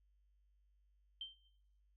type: tone with exponential decay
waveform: sine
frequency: 3130 Hz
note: G7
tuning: 3 cents flat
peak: -40 dBFS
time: 1.21-1.45 s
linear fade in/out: 2 ms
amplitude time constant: 52 ms
effects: noise-tail reverb RT60 0.7 s tail -17 dB re dry + added 50 Hz sine -70 dBFS peak until 1.96 s